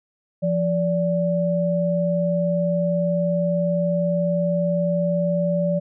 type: tone pair together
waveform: sine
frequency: 172.7 / 580.9 Hz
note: F3 / D5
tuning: -19 / -19 cents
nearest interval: octave + major sixth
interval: 2100 cents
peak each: -21 dBFS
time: 0.42-5.8 s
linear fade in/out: 20 ms
effects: none